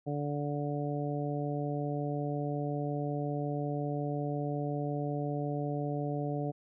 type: harmonic tone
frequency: 145.5 Hz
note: D3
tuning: 16 cents flat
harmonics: 1 / 2 / 3 / 4 / 5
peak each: -34 / -37 / -39 / -40 / -41 dBFS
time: 0.06-6.52 s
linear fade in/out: 20 ms
effects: none